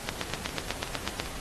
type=two click trains; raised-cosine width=0.2 ms; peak=-19 / -10 dBFS; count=6 / 10; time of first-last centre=0.3-1.26 / 0.09-1.2 s; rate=5.21 / 8.11 Hz; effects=pink hiss -40 dBFS RMS until 1.4 s + AAC 32 kbps